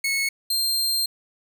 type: tone pair in turn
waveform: sawtooth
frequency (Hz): 2195 / 4180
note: C#7 / C8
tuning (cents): -18 / -2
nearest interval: major seventh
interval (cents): 1116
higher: second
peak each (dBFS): -18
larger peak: neither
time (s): 0.04-0.29 / 0.5-1.06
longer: second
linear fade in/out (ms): 5
effects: none